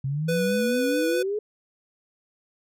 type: exponential sweep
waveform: sine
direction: up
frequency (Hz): 131.7 to 432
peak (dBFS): -24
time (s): 0.04-1.39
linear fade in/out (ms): 5
type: tone with vibrato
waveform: square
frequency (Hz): 493.9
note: B4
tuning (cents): 0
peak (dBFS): -24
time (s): 0.28-1.23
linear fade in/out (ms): 10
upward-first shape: triangle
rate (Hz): 4.7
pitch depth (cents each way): 18
effects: none